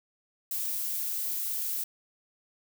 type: noise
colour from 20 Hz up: violet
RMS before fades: -32 dBFS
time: 0.51-1.84 s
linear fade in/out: 5 ms
effects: none